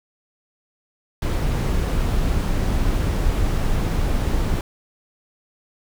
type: noise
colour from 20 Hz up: brown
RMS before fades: -20 dBFS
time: 1.22-4.61 s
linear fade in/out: 2 ms
effects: none